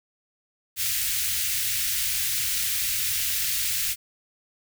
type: band-stop noise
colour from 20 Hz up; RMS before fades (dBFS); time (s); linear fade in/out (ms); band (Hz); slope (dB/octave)
white; -26; 0.76-3.96; 50; 120 to 1800; 24
effects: none